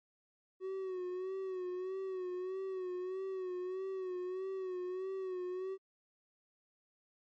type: tone with vibrato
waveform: triangle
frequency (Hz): 372.3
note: F#4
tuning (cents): +11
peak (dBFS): -35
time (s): 0.6-5.78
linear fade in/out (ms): 50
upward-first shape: sine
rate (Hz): 1.6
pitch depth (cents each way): 54
effects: MP3 32 kbps